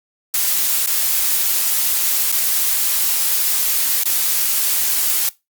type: noise with dropouts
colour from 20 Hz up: blue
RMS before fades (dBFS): -17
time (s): 0.34-5.29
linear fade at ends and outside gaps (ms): 2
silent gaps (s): 0.862-0.872 / 2.318-2.324 / 4.035-4.056
effects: noise-tail reverb RT60 0.2 s tail -20 dB re dry + Opus 48 kbps